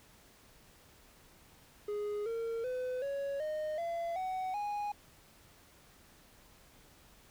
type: tone with pitch steps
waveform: triangle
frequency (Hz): 415.3 / 458.2 / 505.4 / 557.6 / 615.1 / 678.6 / 748.6 / 825.8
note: G#4 / A#4 / B4 / C#5 / D#5 / F5 / F#5 / G#5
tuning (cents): 0 / -30 / +40 / +10 / -20 / -50 / +20 / -10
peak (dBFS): -32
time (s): 1.88-4.92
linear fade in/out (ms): 5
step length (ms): 380
effects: pink hiss -61 dBFS RMS until 7.3 s